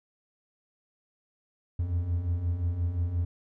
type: beating tone pair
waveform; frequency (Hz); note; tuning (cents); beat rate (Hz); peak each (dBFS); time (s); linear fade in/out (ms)
triangle; 82.6 / 88.3; E2 / F2; +4 / +20; 5.7; -32 / -25; 1.79-3.25; 5
effects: none